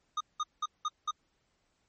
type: tone bursts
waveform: square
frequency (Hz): 1231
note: D#6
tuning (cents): -19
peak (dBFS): -30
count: 5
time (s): 0.17-1.11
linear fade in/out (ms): 5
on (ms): 36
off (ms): 190
effects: pink hiss -75 dBFS RMS until 1.88 s + MP3 32 kbps